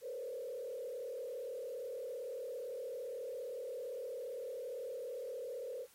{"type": "tone with frequency modulation", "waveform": "sine", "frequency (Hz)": 499.9, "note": "B4", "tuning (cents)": 21, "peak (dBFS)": -40, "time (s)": [0.01, 5.87], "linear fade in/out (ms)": 50, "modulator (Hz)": 37.6, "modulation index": 1.3, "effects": ["white hiss -65 dBFS RMS until 5.94 s", "AAC 48 kbps"]}